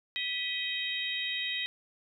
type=harmonic tone with a mistuned harmonic; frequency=630 Hz; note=D#5; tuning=21 cents sharp; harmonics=3 / 4 / 5 / 6; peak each=-37 / -37 / -37 / -35 dBFS; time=0.16-1.66 s; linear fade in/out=0 ms; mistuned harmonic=3; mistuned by=+70 cents; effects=11-bit